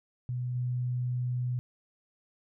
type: tone with level steps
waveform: sine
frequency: 124.2 Hz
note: B2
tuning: 10 cents sharp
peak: -30 / -28 dBFS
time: 0.29-1.59 s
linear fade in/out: 0 ms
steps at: 0.55 s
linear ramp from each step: 5 ms
effects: none